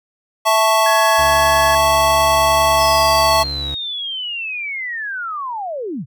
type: chord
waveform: square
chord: A major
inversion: second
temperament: equal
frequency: 659.3 / 880 / 1108.7 Hz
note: E5 / A5 / C#6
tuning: 0 / 0 / 0 cents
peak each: -17 dBFS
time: 0.45-3.44 s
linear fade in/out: 20 ms
type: tone with pitch glide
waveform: triangle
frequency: 1681 to 1692.7 Hz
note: G#6 to G#6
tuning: +20 to +33 cents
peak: -19 dBFS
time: 0.86-1.75 s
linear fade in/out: 2 ms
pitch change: +13 cents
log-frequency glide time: 1.21-1.58 s
type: tone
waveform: 35% pulse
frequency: 70.4 Hz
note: C#2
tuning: 27 cents sharp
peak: -24 dBFS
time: 1.18-3.75 s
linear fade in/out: 10 ms
type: linear sweep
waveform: sine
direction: down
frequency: 5274 to 104.4 Hz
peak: -22 dBFS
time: 2.77-6.06 s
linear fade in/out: 50 ms
effects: none